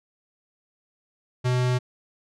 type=tone; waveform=square; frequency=125.4 Hz; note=B2; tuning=27 cents sharp; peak=-21 dBFS; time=1.44-1.79 s; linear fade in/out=20 ms; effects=low-pass 7000 Hz 12 dB/octave